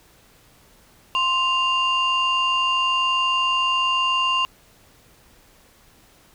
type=tone pair together; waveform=sine; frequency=1046.5 / 2794 Hz; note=C6 / F7; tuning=0 / 0 cents; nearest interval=octave + perfect fourth; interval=1700 cents; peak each=-19 dBFS; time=1.15-4.45 s; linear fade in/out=0 ms; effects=tanh soft clip ceiling -14 dBFS + pink hiss -54 dBFS RMS until 6.34 s